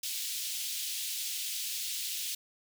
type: high-pass noise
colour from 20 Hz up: pink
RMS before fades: -36 dBFS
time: 0.03-2.35 s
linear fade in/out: 5 ms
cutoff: 3000 Hz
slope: 24 dB/octave
effects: none